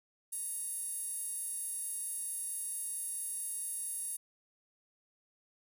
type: tone with high-pass filter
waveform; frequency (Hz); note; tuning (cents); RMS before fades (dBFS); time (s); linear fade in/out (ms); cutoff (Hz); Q
sawtooth; 932.3; A#5; 0; -39; 0.32-4.17; 10; 10000; 8.2
effects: none